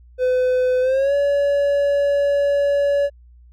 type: tone with pitch glide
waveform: triangle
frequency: 506 to 568 Hz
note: B4 to C#5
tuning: +42 to +42 cents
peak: -13 dBFS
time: 0.18-3.1 s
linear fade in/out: 50 ms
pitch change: +200 cents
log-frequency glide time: 0.81-1.14 s
effects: added 60 Hz sine -44 dBFS peak until 3.52 s